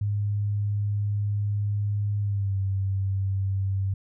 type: tone with pitch glide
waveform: sine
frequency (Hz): 102.8 to 97.03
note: G#2 to G2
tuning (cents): -17 to -17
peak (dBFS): -23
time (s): 0.01-3.94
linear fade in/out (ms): 5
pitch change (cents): -100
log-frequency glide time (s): 2.2-2.57
effects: none